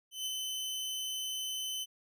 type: tone with ADSR envelope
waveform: sawtooth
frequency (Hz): 3044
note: F#7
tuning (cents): +48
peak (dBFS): -30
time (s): 0.11-1.86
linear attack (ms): 150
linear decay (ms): 25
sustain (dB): -2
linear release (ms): 35
effects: none